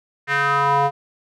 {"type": "tone with band-pass filter sweep", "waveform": "square", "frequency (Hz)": 141, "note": "C#3", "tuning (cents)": 30, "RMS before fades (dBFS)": -18, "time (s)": [0.27, 0.91], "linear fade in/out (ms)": 50, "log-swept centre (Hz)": [1800, 790], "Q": 3.8, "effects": []}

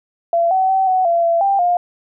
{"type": "tone with pitch steps", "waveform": "sine", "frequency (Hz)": [679, 757, 766, 746, 681, 675, 790, 707], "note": ["F5", "F#5", "G5", "F#5", "F5", "E5", "G5", "F5"], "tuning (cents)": [-49, 39, -40, 14, -44, 41, 13, 21], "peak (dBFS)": -12, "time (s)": [0.33, 1.77], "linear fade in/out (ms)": 2, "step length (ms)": 180, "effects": []}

